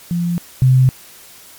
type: tone pair in turn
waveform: sine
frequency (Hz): 172.8 / 129.45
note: F3 / C3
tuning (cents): -18 / -18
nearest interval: perfect fourth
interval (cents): 500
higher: first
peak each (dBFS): -15 / -7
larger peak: second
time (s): 0.11-0.38 / 0.62-0.89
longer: neither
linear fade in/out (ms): 0
effects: white hiss -41 dBFS RMS until 1.58 s + MP3 96 kbps